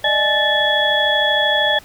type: tone cluster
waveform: sine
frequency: 598 / 631 / 846 / 1757 / 3365 Hz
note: D5 / D#5 / G#5 / A6 / G#7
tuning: +31 / +24 / +32 / -3 / +22 cents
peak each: -21 / -26 / -22 / -18 / -18 dBFS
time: 0.04-1.79 s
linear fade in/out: 5 ms
effects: pink hiss -44 dBFS RMS until 1.84 s